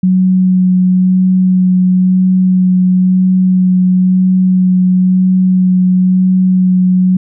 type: tone with vibrato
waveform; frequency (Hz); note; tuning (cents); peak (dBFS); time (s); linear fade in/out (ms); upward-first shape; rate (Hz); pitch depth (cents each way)
sine; 184.5; F#3; -5; -6; 0.03-7.17; 5; sine; 0.99; 11
effects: none